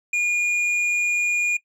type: tone with hard clipping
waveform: sine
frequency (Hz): 2432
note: D#7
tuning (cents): -40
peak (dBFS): -20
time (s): 0.13-1.57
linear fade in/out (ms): 5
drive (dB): 5
effects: noise-tail reverb RT60 0.1 s tail -19 dB re dry